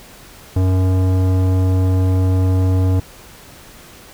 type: tone with tanh clipping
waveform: sine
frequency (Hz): 93.1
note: F#2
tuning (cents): +11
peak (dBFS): -14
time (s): 0.56-3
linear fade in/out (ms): 5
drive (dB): 16
effects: pink hiss -41 dBFS RMS until 4.13 s